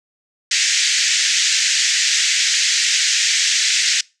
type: band-pass noise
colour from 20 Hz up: white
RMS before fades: -17 dBFS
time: 0.51-4.01 s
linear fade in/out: 5 ms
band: 1700 to 7300 Hz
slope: 48 dB/octave
effects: noise-tail reverb RT60 0.3 s tail -25 dB re dry